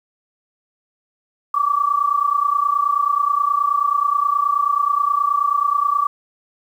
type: tone pair together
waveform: sine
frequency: 1141 / 1170.4 Hz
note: C#6 / D6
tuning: +50 / -6 cents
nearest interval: unison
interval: 44 cents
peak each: -18 dBFS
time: 1.54-6.07 s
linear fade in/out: 5 ms
effects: 8-bit